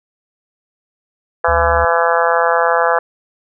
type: harmonic tone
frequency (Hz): 168.4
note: E3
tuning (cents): +37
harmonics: 3 / 4 / 5 / 6 / 7 / 8 / 9 / 10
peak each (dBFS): -17 / -18 / -19 / -20 / -20 / -21 / -22 / -22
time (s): 1.44-2.99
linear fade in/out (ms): 5
type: tone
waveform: triangle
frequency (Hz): 74.5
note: D2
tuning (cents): +25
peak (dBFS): -18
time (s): 1.48-1.85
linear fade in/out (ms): 5
effects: none